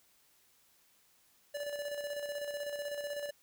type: tone with tremolo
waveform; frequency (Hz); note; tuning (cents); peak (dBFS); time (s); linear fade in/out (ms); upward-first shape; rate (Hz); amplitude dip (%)
square; 580; D5; -22; -36; 1.54-3.31; 10; square; 16; 45
effects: white hiss -68 dBFS RMS until 3.42 s